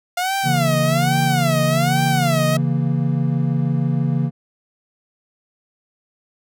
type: tone with vibrato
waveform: sawtooth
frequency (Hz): 698.5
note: F5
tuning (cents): 0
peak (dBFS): -15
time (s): 0.17-2.57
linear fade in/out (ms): 5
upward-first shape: sine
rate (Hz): 1.2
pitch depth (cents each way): 200
type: chord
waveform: triangle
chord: A# diminished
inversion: first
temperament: equal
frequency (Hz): 138.59 / 164.81 / 233.1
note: C#3 / E3 / A#3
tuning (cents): 0 / 0 / 0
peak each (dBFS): -17 / -19 / -22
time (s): 0.43-4.31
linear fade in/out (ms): 50
effects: none